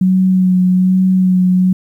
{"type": "tone with vibrato", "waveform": "sine", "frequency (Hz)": 185, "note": "F#3", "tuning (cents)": 0, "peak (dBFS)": -8, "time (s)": [0.01, 1.73], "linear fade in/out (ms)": 5, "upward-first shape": "sine", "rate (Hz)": 1.2, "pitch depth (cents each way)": 20, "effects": ["8-bit"]}